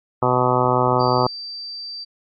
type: harmonic tone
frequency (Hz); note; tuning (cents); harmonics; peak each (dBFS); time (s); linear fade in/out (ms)
125.4; B2; +27; 1 / 2 / 3 / 4 / 5 / 6 / 7 / 8 / 9 / 10; -23 / -26 / -23 / -23 / -24 / -25 / -22 / -25 / -24 / -25; 0.22-1.27; 5
type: clicks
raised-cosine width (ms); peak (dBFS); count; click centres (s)
3; -28; 8; 0.65 / 0.687 / 0.877 / 0.931 / 1.01 / 1.073 / 1.181 / 1.266
type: tone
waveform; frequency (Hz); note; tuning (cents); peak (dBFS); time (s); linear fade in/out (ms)
sine; 4664; D8; -13; -29; 0.99-2.05; 20
effects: MP3 48 kbps